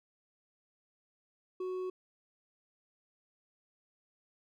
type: tone with hard clipping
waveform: triangle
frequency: 369.7 Hz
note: F#4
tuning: 1 cent flat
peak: -36 dBFS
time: 1.6-1.9 s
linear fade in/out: 5 ms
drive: 8 dB
effects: none